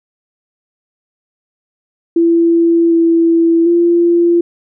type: tone with pitch steps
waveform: sine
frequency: 335.8 / 332.7 / 343 Hz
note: E4 / E4 / F4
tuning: +32 / +16 / -31 cents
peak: -7 dBFS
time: 2.16-4.41 s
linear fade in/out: 5 ms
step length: 750 ms
effects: none